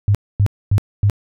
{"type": "tone bursts", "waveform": "sine", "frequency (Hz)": 101.3, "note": "G#2", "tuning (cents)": -43, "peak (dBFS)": -10, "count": 4, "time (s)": [0.08, 1.098], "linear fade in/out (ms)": 0, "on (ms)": 67, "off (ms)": 250, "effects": []}